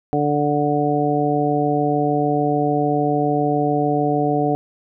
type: harmonic tone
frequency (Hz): 146.83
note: D3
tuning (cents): 0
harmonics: 1 / 2 / 3 / 4 / 5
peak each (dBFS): -24 / -21 / -22 / -26 / -21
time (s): 0.13-4.55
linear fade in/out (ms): 0
effects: none